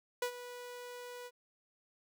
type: tone with ADSR envelope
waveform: sawtooth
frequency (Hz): 490.2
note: B4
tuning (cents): -13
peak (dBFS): -27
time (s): 0.22-1.31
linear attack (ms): 4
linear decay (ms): 84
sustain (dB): -14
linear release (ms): 47
effects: none